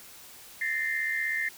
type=tone cluster; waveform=sine; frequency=1760 / 1836 / 2086 Hz; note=A6 / A#6 / C7; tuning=0 / -27 / -6 cents; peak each=-34 / -31 / -30 dBFS; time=0.61-1.49 s; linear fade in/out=5 ms; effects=white hiss -49 dBFS RMS until 1.57 s